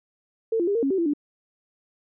sine tone with pitch steps, 450.3 / 343.9 / 403.4 / 461.3 / 274.1 / 383.4 / 337.1 / 292 Hz, A4 / F4 / G4 / A#4 / C#4 / G4 / E4 / D4, +40 / -27 / +50 / -18 / -19 / -38 / +39 / -10 cents, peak -20 dBFS, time 0.52-1.136 s, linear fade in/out 5 ms, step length 77 ms, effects none

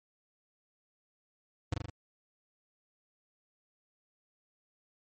square tone with echo, 100.4 Hz, G2, 42 cents sharp, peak -28 dBFS, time 1.72-1.74 s, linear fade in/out 5 ms, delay 40 ms, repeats 4, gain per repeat -3 dB, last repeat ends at 1.9 s, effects MP3 32 kbps

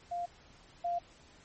sine tone pair in turn, 698.5 / 695.1 Hz, F5 / F5, 0 / -8 cents, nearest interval unison, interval 8 cents, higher first, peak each -33 / -30 dBFS, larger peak second, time 0.11-0.26 / 0.84-0.99 s, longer neither, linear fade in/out 10 ms, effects pink hiss -59 dBFS RMS until 1.44 s + MP3 32 kbps

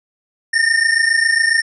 square tone pair together, 1806 / 1833.3 Hz, A6 / A#6, +45 / -29 cents, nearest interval unison, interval 26 cents, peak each -16 dBFS, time 0.53-1.62 s, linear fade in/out 10 ms, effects resampled to 24000 Hz

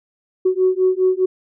sine beating tone pair, 369.7 / 374.6 Hz, F#4 / F#4, -1 / +21 cents, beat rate 4.9 Hz, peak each -16 dBFS, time 0.45-1.26 s, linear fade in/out 10 ms, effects tanh soft clip ceiling -6 dBFS

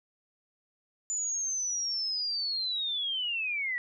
sine linear sweep, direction down, 7040 to 1913 Hz, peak -29 dBFS, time 1.1-3.78 s, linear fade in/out 0 ms, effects none

